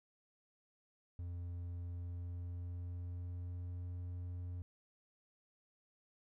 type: tone with pitch glide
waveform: triangle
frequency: 87.31 to 88.73 Hz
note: F2 to F2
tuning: 0 to +28 cents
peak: -39 dBFS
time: 1.19-4.62 s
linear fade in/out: 0 ms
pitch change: +28 cents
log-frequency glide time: 1.8-3.89 s
effects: none